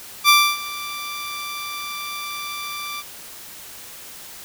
15% pulse tone with ADSR envelope, 1174.7 Hz, D6, in tune, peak -3 dBFS, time 0.24-3.03 s, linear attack 48 ms, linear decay 280 ms, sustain -19 dB, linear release 38 ms, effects white hiss -39 dBFS RMS until 4.44 s

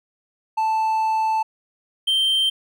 triangle tone pair in turn, 880 / 3136 Hz, A5 / G7, 0 / 0 cents, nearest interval octave + minor seventh, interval 2200 cents, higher second, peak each -16 / -15 dBFS, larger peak second, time 0.57-1.43 / 2.07-2.5 s, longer first, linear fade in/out 10 ms, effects none

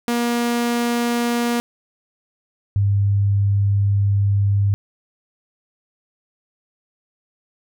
sawtooth / sine tone pair in turn, 237.9 / 100.34 Hz, A#3 / G2, +35 / +41 cents, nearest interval octave + minor third, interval 1494 cents, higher first, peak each -14 dBFS, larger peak neither, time 0.08-1.6 / 2.76-4.74 s, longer second, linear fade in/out 0 ms, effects none

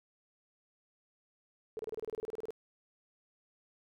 sine tone bursts, 440 Hz, A4, in tune, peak -36 dBFS, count 15, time 1.77-2.506 s, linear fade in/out 0 ms, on 22 ms, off 29 ms, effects none

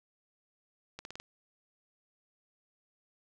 accelerating click train, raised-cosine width 0.2 ms, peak -25 dBFS, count 5, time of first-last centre 0.99-1.2 s, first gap 61 ms, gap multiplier 0.9, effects none

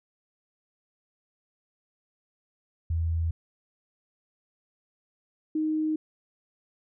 sine tone pair in turn, 82.41 / 311.1 Hz, E2 / D#4, 0 / 0 cents, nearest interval octave + major seventh, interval 2300 cents, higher second, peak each -24 dBFS, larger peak neither, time 2.9-3.31 / 5.55-5.96 s, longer neither, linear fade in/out 5 ms, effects none

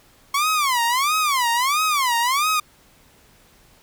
sawtooth tone with vibrato, 1087 Hz, C#6, 34 cents flat, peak -14 dBFS, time 0.34-2.6 s, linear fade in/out 5 ms, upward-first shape sine, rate 1.5 Hz, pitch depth 270 cents each way, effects pink hiss -54 dBFS RMS until 3.82 s

